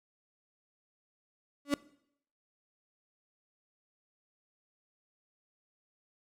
35% pulse tone with exponential growth, 285.5 Hz, D4, 49 cents flat, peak -20 dBFS, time 1.65-1.74 s, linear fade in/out 2 ms, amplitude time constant 18 ms, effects noise-tail reverb RT60 0.7 s tail -21 dB re dry + low-pass 12000 Hz 12 dB/octave

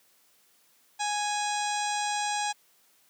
harmonic tone with a mistuned harmonic, 830.6 Hz, G#5, in tune, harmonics 1 / 2 / 3 / 4 / 5 / 6 / 7 / 8 / 9 / 10, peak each -29 / -37 / -38 / -40 / -40 / -43 / -41 / -43 / -39 / -43 dBFS, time 0.99-2.53 s, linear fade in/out 20 ms, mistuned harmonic 5, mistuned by -64 cents, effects white hiss -64 dBFS RMS until 3.09 s + high-pass 150 Hz 12 dB/octave

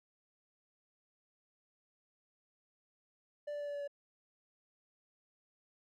triangle tone with pitch steps, 587.3 / 583.9 / 580.6 / 577.2 / 573.9 / 570.6 Hz, D5 / D5 / D5 / D5 / D5 / C#5, 0 / -10 / -20 / -30 / -40 / +50 cents, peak -36 dBFS, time 3.47-3.878 s, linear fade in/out 10 ms, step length 68 ms, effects none

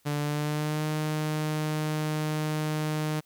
sawtooth tone with pitch glide, 146.83 to 153.69 Hz, D3 to D#3, 0 to -21 cents, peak -23 dBFS, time 0.05-3.21 s, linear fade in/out 20 ms, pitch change +79 cents, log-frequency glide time 0.19-0.85 s, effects white hiss -66 dBFS RMS until 3.25 s

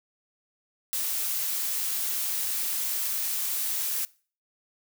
blue noise, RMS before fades -29 dBFS, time 0.93-4.05 s, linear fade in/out 0 ms, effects noise-tail reverb RT60 0.4 s tail -22 dB re dry

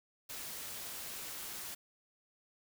white noise, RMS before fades -44 dBFS, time 0.29-1.75 s, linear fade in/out 10 ms, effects none

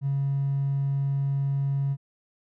triangle tone with hard clipping, 138.59 Hz, C#3, in tune, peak -23 dBFS, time 0.01-1.97 s, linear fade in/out 50 ms, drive 3 dB, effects none

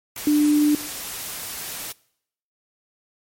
sine tone in noise, 296.9 Hz, D4, 19 cents sharp, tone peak -14 dBFS, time 0.27-0.75 s, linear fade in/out 2 ms, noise white, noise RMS -32 dBFS, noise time 0.16-1.92 s, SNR +15 dB, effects noise-tail reverb RT60 0.7 s tail -23 dB re dry + MP3 64 kbps

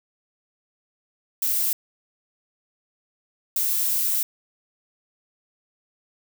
violet noise bursts at uneven times, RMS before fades -23 dBFS, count 2, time 1.42-1.73 / 3.56-4.23 s, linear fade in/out 2 ms, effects none

